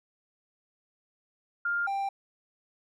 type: tone pair in turn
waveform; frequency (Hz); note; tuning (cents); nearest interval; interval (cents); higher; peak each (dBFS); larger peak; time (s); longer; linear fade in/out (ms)
sine / triangle; 1403 / 788.9; F6 / G5; +8 / +11; minor seventh; 997; first; -26; neither; 1.65-1.87 / 1.87-2.09; neither; 5
effects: none